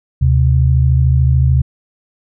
sine tone pair together, 75.61 / 129.2 Hz, D#2 / C3, -49 / -21 cents, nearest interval major sixth, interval 928 cents, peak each -11 dBFS, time 0.21-1.62 s, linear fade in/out 10 ms, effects none

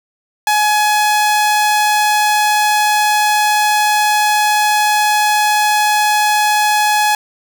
sawtooth tone, 843 Hz, G#5, 26 cents sharp, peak -7 dBFS, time 0.47-7.15 s, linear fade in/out 2 ms, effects none

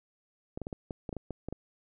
clicks, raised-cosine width 2 ms, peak -23 dBFS, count 11, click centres 0.575 / 0.617 / 0.669 / 0.728 / 0.908 / 1.092 / 1.128 / 1.167 / 1.307 / 1.486 / 1.526 s, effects none

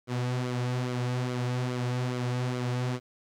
sawtooth tone with flanger, 124.5 Hz, B2, 14 cents sharp, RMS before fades -30 dBFS, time 0.07-3 s, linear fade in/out 50 ms, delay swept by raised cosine 1.1 to 5.2 ms, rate 2.4 Hz, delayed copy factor -0.55, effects low-pass 7000 Hz 12 dB/octave + 10-bit

